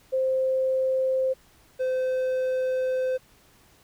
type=tone pair in turn; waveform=sine / triangle; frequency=523.3 / 514.9 Hz; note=C5 / C5; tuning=0 / -28 cents; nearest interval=unison; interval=28 cents; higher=first; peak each=-21 dBFS; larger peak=neither; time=0.12-1.34 / 1.79-3.18 s; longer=second; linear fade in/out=20 ms; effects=pink hiss -58 dBFS RMS until 3.83 s